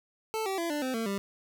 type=tone with pitch steps; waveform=25% pulse; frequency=440 / 385.3 / 337.3 / 295.4 / 258.6 / 226.4 / 198.28 Hz; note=A4 / G4 / E4 / D4 / C4 / A3 / G3; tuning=0 / -30 / +40 / +10 / -20 / +50 / +20 cents; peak=-26 dBFS; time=0.34-1.18 s; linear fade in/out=0 ms; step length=120 ms; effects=none